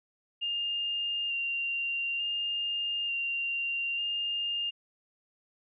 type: tone with vibrato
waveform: sine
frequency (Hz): 2794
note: F7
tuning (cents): 0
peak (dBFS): -29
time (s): 0.41-4.71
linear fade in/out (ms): 20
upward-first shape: square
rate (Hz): 0.56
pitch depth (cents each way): 14
effects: none